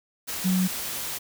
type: tone in noise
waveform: sine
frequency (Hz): 185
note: F#3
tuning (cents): 0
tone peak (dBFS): -20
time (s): 0.44-0.68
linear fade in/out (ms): 20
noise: white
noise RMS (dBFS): -32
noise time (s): 0.27-1.19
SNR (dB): +9
effects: none